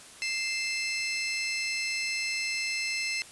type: tone pair together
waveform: 25% pulse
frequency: 2090 / 2637 Hz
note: C7 / E7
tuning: -2 / 0 cents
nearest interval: major third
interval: 402 cents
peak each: -28 dBFS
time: 0.22-3.22 s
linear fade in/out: 0 ms
effects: white hiss -49 dBFS RMS until 3.31 s + resampled to 24000 Hz